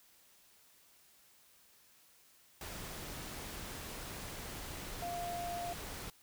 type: tone in noise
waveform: sine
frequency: 697 Hz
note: F5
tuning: 4 cents flat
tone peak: -38 dBFS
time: 5.02-5.73 s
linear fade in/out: 2 ms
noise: pink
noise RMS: -45 dBFS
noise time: 2.61-6.1 s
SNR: +4 dB
effects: white hiss -65 dBFS RMS until 6.22 s